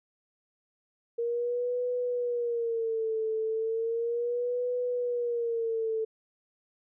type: tone with vibrato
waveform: sine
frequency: 466.2 Hz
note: A#4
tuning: in tune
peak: -27 dBFS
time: 1.18-6.05 s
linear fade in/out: 10 ms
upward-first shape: sine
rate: 0.35 Hz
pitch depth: 99 cents each way
effects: none